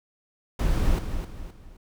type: noise with echo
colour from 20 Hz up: brown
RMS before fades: -22 dBFS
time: 0.59-0.99 s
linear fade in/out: 5 ms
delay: 260 ms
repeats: 3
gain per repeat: -8 dB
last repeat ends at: 1.77 s
effects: none